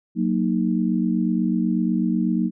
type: chord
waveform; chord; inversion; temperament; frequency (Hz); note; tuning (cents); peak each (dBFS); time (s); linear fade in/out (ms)
sine; D# minor; first; equal; 185 / 233.1 / 311.1; F#3 / A#3 / D#4; 0 / 0 / 0; -22 / -22 / -25; 0.15-2.51; 50
effects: none